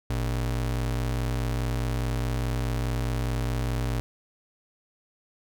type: ring-modulated tone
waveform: square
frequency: 86 Hz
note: F2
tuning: 26 cents flat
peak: -23 dBFS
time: 0.1-4 s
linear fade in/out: 0 ms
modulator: 32.4 Hz
effects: none